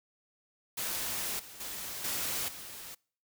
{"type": "noise with level steps", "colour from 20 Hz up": "white", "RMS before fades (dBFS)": [-35, -49, -40, -34, -45], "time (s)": [0.77, 2.95], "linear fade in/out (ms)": 10, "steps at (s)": [1.39, 1.6, 2.04, 2.48], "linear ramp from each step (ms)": 5, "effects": ["noise-tail reverb RT60 0.5 s tail -26 dB re dry"]}